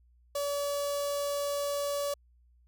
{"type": "tone with notch filter", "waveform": "sawtooth", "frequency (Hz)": 571, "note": "D5", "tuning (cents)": -49, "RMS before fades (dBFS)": -32, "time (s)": [0.35, 2.14], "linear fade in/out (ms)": 5, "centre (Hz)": 2000, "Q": 0.69, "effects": ["added 60 Hz sine -60 dBFS peak until 2.67 s"]}